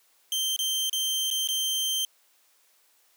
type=tone with dropouts; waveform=sawtooth; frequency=3136 Hz; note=G7; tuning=in tune; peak=-22 dBFS; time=0.32-2.05 s; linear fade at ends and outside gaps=1 ms; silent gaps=0.563-0.59 / 0.896-0.929 / 1.303-1.311 / 1.474-1.487 s; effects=white hiss -64 dBFS RMS until 3.16 s + high-pass 400 Hz 12 dB/octave